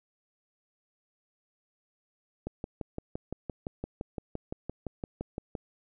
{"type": "click train", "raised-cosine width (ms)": 2, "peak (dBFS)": -21, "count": 19, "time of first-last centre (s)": [2.47, 5.552], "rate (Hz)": 5.84, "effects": []}